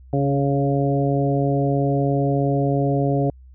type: harmonic tone with a mistuned harmonic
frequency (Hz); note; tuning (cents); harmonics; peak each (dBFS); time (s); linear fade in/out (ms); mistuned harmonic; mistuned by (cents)
139.3; C#3; +9; 1 / 2 / 3 / 4 / 5; -20 / -23 / -25 / -26 / -27; 0.13-3.3; 2; 2; +19
effects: added 64 Hz sine -42 dBFS peak until 3.54 s